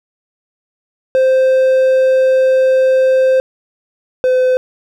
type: tone pair in turn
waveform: triangle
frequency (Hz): 522 / 510.7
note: C5 / C5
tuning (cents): -4 / -42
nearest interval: unison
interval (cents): 38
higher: first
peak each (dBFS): -6 / -7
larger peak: first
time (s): 1.15-3.4 / 4.24-4.57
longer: first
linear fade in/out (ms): 0
effects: none